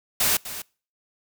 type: noise with echo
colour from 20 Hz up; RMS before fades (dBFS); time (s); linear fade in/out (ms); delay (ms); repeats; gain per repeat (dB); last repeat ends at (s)
white; -21; 0.2-0.37; 5; 250; 1; -13; 0.62
effects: noise-tail reverb RT60 0.4 s tail -25 dB re dry